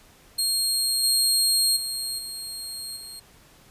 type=tone with level steps; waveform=25% pulse; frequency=4243 Hz; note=C8; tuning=23 cents sharp; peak=-17 / -14 / -23 / -28 / -33 dBFS; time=0.38-3.2 s; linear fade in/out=10 ms; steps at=1.03 / 1.76 / 2.18 / 2.96 s; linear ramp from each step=10 ms; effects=pink hiss -54 dBFS RMS until 3.7 s + resampled to 32000 Hz